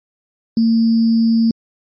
sine tone with sample-and-hold, 227.6 Hz, A#3, 41 cents flat, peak -10 dBFS, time 0.57-1.51 s, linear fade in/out 2 ms, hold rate 4900 Hz, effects MP3 32 kbps

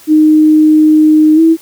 sine tone with pitch glide, 308.8 to 325.3 Hz, D#4 to E4, -13 to -23 cents, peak -3 dBFS, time 0.07-1.57 s, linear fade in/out 50 ms, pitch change +90 cents, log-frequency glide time 1.35-1.4 s, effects white hiss -39 dBFS RMS until 1.61 s

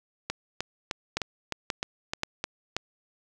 two click trains, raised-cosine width 0.2 ms, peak -12 / -10 dBFS, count 8 / 4, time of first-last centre 0.3-2.441 / 1.17-2.766 s, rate 3.27 / 1.88 Hz, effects none

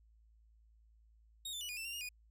sawtooth tone with pitch steps, 3744 / 3535 / 2941 / 2449 / 2665 / 2768 / 2843 / 2461 Hz, A#7 / A7 / F#7 / D#7 / E7 / F7 / F7 / D#7, +7 / +7 / -11 / -28 / +18 / -16 / +30 / -20 cents, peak -38 dBFS, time 1.45-2.09 s, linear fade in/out 5 ms, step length 80 ms, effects added 55 Hz sine -63 dBFS peak until 2.3 s

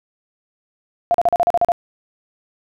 sine tone bursts, 694 Hz, F5, 11 cents flat, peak -11 dBFS, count 9, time 1.11-1.719 s, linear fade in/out 0 ms, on 33 ms, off 39 ms, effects none

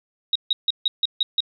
sine tone bursts, 3800 Hz, A#7, 33 cents sharp, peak -16 dBFS, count 7, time 0.33-1.405 s, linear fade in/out 2 ms, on 25 ms, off 150 ms, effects none

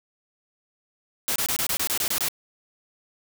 white noise bursts, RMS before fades -25 dBFS, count 10, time 1.28-2.285 s, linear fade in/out 0 ms, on 78 ms, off 25 ms, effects none

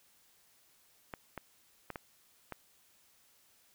clicks, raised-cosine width 0.5 ms, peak -25 dBFS, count 5, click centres 1.138 / 1.377 / 1.903 / 1.958 / 2.523 s, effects white hiss -67 dBFS RMS until 3.74 s

